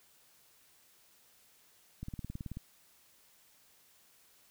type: click train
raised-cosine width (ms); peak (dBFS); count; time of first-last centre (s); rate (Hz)
5; -28; 11; 2.03-2.571; 18.5
effects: white hiss -65 dBFS RMS until 4.5 s